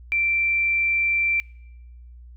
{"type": "tone", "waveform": "sine", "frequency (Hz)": 2349, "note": "D7", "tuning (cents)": 0, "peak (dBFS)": -19, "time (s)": [0.12, 1.4], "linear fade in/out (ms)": 0, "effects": ["noise-tail reverb RT60 0.9 s tail -24 dB re dry", "added 60 Hz sine -41 dBFS peak until 2.36 s"]}